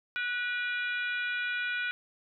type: harmonic tone with a mistuned harmonic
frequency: 483.2 Hz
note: B4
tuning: 38 cents flat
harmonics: 3 / 4 / 5 / 6 / 7 / 8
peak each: -31 / -43 / -36 / -45 / -44 / -48 dBFS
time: 0.16-1.91 s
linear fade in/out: 0 ms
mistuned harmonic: 3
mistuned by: +29 cents
effects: none